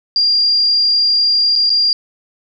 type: tone with dropouts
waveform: sine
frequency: 4788 Hz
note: D8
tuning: 33 cents sharp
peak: -10 dBFS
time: 0.16-1.93 s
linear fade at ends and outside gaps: 1 ms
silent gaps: 1.555-1.56 / 1.695-1.702 s
effects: none